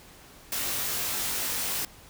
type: noise with comb filter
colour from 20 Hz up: white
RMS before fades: -30 dBFS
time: 0.52-1.85 s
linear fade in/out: 2 ms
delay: 20 ms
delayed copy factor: +0.85
effects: pink hiss -51 dBFS RMS until 2.09 s